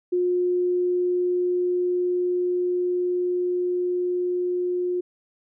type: tone with level ramp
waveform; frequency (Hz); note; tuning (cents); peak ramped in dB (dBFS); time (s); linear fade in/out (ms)
sine; 358.1; F4; +43; -19 to -22; 0.12-5.01; 10
effects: none